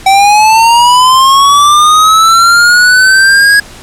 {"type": "linear sweep", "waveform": "square", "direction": "up", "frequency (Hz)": [766, 1661.2], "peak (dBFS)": -3, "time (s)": [0.06, 3.6], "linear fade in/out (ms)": 5, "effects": ["pink hiss -31 dBFS RMS until 3.82 s", "low-pass 10000 Hz 12 dB/octave"]}